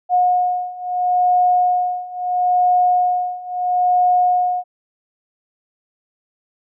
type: beating tone pair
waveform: sine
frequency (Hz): 722 / 722.75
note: F#5 / F#5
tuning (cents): -43 / -41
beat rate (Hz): 0.75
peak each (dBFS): -18 / -16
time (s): 0.09-4.64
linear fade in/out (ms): 50
effects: none